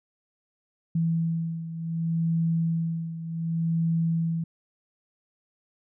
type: beating tone pair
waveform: sine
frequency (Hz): 164.81 / 165.48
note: E3 / E3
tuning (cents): 0 / +7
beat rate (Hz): 0.67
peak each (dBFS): -25 / -30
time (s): 0.95-4.44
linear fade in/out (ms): 5
effects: none